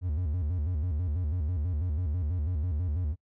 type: tone with vibrato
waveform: triangle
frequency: 81.9 Hz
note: E2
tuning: 11 cents flat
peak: -25 dBFS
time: 0.01-3.16 s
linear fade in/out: 50 ms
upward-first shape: square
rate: 6.1 Hz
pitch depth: 170 cents each way
effects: noise-tail reverb RT60 0.1 s tail -24 dB re dry